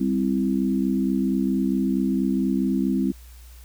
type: chord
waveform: sine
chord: C major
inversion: second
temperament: equal with one note detuned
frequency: 197.13 / 261.6 / 329.6 Hz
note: G3 / C4 / E4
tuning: +10 / 0 / 0 cents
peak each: -23 / -23 / -27 dBFS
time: 0-3.12 s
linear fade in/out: 10 ms
effects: added 60 Hz sine -42 dBFS peak until 3.64 s + white hiss -53 dBFS RMS until 3.64 s